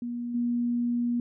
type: tone with level steps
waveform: sine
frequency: 239.7 Hz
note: A#3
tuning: 48 cents sharp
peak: -30 / -24 dBFS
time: 0.02-1.2 s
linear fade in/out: 2 ms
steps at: 0.34 s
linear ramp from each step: 10 ms
effects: none